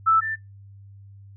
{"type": "tone pair in turn", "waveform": "sine", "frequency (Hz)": [1318.5, 1775.8], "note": ["E6", "A6"], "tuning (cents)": [0, 15], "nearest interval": "perfect fourth", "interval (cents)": 515, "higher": "second", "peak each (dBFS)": [-14, -25], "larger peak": "first", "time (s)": [[0.06, 0.21], [0.21, 0.36]], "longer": "neither", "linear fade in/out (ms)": 20, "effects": ["noise-tail reverb RT60 0.2 s tail -23 dB re dry", "added 99 Hz sine -43 dBFS peak until 1.36 s"]}